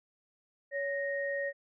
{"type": "tone pair together", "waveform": "sine", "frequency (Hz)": [560.3, 1864.7], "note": ["C#5", "A#6"], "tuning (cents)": [18, 0], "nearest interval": "octave + major sixth", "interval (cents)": 2082, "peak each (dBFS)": [-33, -35], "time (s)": [0.71, 1.53], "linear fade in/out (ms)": 50, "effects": []}